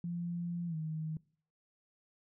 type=tone with pitch glide; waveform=sine; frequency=172.6 to 157.36 Hz; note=F3 to D#3; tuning=-20 to +20 cents; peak=-35 dBFS; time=0.04-1.17 s; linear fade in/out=2 ms; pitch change=-160 cents; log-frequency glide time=0.67-0.76 s; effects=noise-tail reverb RT60 0.5 s tail -22 dB re dry